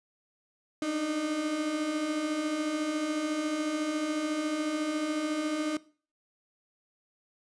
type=beating tone pair; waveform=35% pulse; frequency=293.7 / 307.7 Hz; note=D4 / D#4; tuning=0 / -19 cents; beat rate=14 Hz; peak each=-35 / -28 dBFS; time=0.82-5.77 s; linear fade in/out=2 ms; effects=noise-tail reverb RT60 0.4 s tail -19 dB re dry + resampled to 22050 Hz